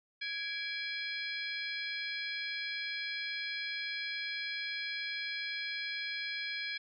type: harmonic tone with a mistuned harmonic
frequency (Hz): 830.6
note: G#5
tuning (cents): 0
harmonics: 2 / 3 / 4 / 5 / 6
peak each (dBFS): -42 / -39 / -43 / -44 / -46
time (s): 0.21-6.78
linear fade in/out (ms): 10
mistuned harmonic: 3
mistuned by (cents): -120
effects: none